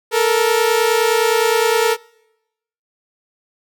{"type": "tone pair together", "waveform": "sawtooth", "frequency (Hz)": [440, 469.7], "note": ["A4", "A#4"], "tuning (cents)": [0, 13], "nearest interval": "minor second", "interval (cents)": 113, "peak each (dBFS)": -12, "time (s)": [0.11, 1.97], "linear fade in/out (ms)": 50, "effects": ["noise-tail reverb RT60 0.9 s tail -26 dB re dry"]}